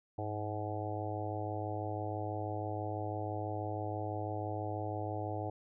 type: harmonic tone with a mistuned harmonic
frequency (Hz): 106.1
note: G#2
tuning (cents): +38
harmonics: 1 / 3 / 4 / 5 / 6 / 7 / 8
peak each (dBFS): -39 / -43 / -45 / -45 / -45 / -42 / -47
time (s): 0.18-5.5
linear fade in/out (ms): 5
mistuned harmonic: 1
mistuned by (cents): -58
effects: none

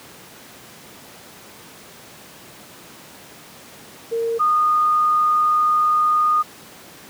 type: tone pair in turn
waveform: sine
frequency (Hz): 460 / 1228.1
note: A#4 / D#6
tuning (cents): -23 / -23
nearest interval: octave + perfect fourth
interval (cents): 1700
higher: second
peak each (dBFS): -19 / -14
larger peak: second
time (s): 4.11-4.39 / 4.39-6.43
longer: second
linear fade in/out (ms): 20
effects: pink hiss -42 dBFS RMS until 7.09 s + high-pass 150 Hz 12 dB/octave

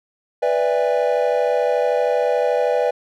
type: chord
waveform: triangle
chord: E dominant seventh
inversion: second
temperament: equal with one note detuned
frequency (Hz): 493.9 / 587.3 / 659.3 / 812.6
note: B4 / D5 / E5 / G#5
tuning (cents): 0 / 0 / 0 / -38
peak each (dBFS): -17 / -19 / -22 / -23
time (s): 0.42-2.91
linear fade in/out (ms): 10
effects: none

